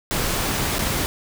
pink noise with dropouts, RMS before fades -23 dBFS, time 0.11-1.06 s, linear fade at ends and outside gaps 0 ms, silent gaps 0.784-0.791 s, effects none

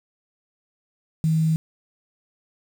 sine tone with quantisation, 159.6 Hz, D#3, 44 cents sharp, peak -17 dBFS, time 1.24-1.56 s, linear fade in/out 0 ms, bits 7, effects none

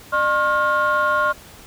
sine tone cluster, 603 / 1080 / 1414 Hz, D5 / C#6 / F6, +46 / -45 / +21 cents, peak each -21 / -18 / -18 dBFS, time 0.12-1.33 s, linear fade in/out 20 ms, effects tanh soft clip ceiling -11 dBFS + pink hiss -43 dBFS RMS until 1.66 s

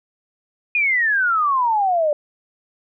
sine exponential sweep, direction down, 2489 to 579 Hz, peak -15 dBFS, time 0.75-2.13 s, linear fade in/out 2 ms, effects none

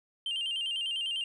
sine tone with vibrato, 2960 Hz, F#7, in tune, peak -28 dBFS, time 0.26-1.24 s, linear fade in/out 2 ms, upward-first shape square, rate 10 Hz, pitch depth 88 cents each way, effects tanh soft clip ceiling -29 dBFS

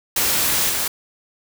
white noise with level steps, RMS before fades -19 / -22 dBFS, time 0.16-0.88 s, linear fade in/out 5 ms, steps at 0.69 s, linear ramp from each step 10 ms, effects none

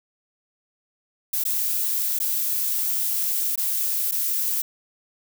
violet noise with dropouts, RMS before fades -24 dBFS, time 1.33-4.62 s, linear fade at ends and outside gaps 5 ms, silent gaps 1.439-1.451 / 2.189-2.2 / 3.558-3.576 / 4.113-4.12 s, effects none

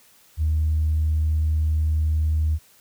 sine tone, 77.78 Hz, D#2, in tune, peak -17 dBFS, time 0.37-2.59 s, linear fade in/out 50 ms, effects tanh soft clip ceiling -14 dBFS + white hiss -55 dBFS RMS until 2.8 s

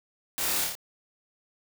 white noise with echo, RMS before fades -31 dBFS, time 0.38-0.64 s, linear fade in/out 0 ms, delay 28 ms, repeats 4, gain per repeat -2 dB, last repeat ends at 0.752 s, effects none

